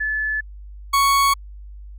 sine / 40% pulse tone pair in turn, 1730 / 1111.5 Hz, A6 / C#6, -30 / +4 cents, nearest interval minor sixth, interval 766 cents, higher first, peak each -20 / -13 dBFS, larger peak second, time 0-0.41 / 0.93-1.34 s, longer neither, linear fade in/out 10 ms, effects added 50 Hz sine -35 dBFS peak until 1.98 s

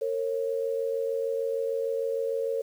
sine tone pair together, 457.5 / 544.1 Hz, A#4 / C#5, -32 / -32 cents, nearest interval minor third, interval 300 cents, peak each -28 / -30 dBFS, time 0.01-2.62 s, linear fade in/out 10 ms, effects 9-bit

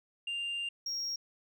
sine tone pair in turn, 2794 / 5588 Hz, F7 / F8, 0 / 0 cents, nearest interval octave, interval 1200 cents, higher second, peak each -31 / -31 dBFS, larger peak neither, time 0.27-0.69 / 0.86-1.16 s, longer first, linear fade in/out 5 ms, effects tanh soft clip ceiling -32 dBFS

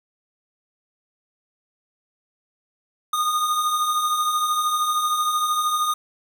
square beating tone pair, 1217 / 1230 Hz, D#6 / D#6, -39 / -20 cents, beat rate 13 Hz, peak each -30 / -21 dBFS, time 3.13-5.94 s, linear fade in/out 5 ms, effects 8-bit

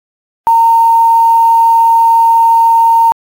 sine tone with quantisation, 917 Hz, A#5, 29 cents flat, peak -4 dBFS, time 0.47-3.12 s, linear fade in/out 0 ms, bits 5, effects AAC 48 kbps

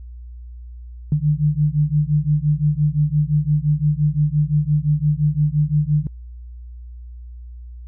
sine beating tone pair, 146.83 / 152.63 Hz, D3 / D#3, 0 / -33 cents, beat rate 5.8 Hz, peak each -18 dBFS, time 1.12-6.07 s, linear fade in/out 2 ms, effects added 60 Hz sine -33 dBFS peak until 7.87 s

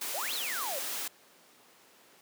white noise, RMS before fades -36 dBFS, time 0.01-1.08 s, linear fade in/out 5 ms
sine exponential two-way sweep, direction up then down, 499.7 to 4435 to 499.7 Hz, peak -35 dBFS, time 0.14-0.79 s, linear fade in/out 5 ms, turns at 0.34 s
effects pink hiss -59 dBFS RMS until 2.21 s + high-pass 300 Hz 12 dB/octave

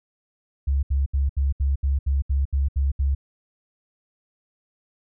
sine tone bursts, 68.9 Hz, C#2, 10 cents flat, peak -18 dBFS, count 11, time 0.67-3.15 s, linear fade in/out 10 ms, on 160 ms, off 72 ms, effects none

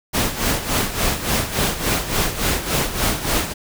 pink noise with tremolo, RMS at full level -18 dBFS, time 0.13-3.54 s, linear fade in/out 20 ms, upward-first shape sine, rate 3.5 Hz, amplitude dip 70%, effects none

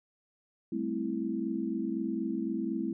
sine chord, A minor seventh, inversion third, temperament equal, 196 / 220 / 261.6 / 329.6 Hz, G3 / A3 / C4 / E4, 0 / 0 / 0 / 0 cents, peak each -38 / -35 / -36 / -34 dBFS, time 0.72-2.93 s, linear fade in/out 5 ms, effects none

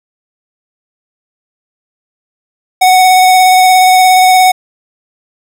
square tone with vibrato, 742 Hz, F#5, 5 cents sharp, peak -4 dBFS, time 2.81-4.52 s, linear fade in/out 10 ms, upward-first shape square, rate 17 Hz, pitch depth 11 cents each way, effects none

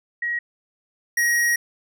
sine / square tone pair in turn, 1900 / 1892.2 Hz, A#6 / A#6, +33 / +25 cents, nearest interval unison, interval 8 cents, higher first, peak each -22 / -18 dBFS, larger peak second, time 0.22-0.39 / 1.17-1.56 s, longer second, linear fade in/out 5 ms, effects none

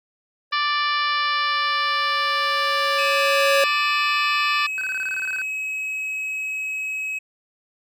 square tone with exponential growth, 554.4 Hz, C#5, in tune, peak -17 dBFS, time 0.51-3.64 s, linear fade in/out 2 ms, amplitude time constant 680 ms
harmonic tone, 587.3 Hz, D5, in tune, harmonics 2 / 3 / 4 / 5 / 6 / 7 / 8 / 9, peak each -22 / -26 / -28 / -30 / -32 / -33 / -34 / -35 dBFS, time 0.52-4.67 s, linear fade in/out 10 ms
triangle tone, 2557 Hz, D#7, 47 cents sharp, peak -23 dBFS, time 2.98-7.19 s, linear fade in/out 10 ms
triangle tone bursts, 1530 Hz, G6, 42 cents flat, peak -25 dBFS, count 12, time 4.78-5.417 s, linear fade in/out 0 ms, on 32 ms, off 23 ms
effects none

